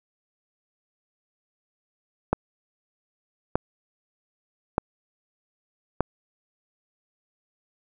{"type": "click train", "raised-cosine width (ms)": 1, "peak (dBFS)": -6, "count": 4, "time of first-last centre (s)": [2.33, 6.006], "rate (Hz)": 0.816, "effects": []}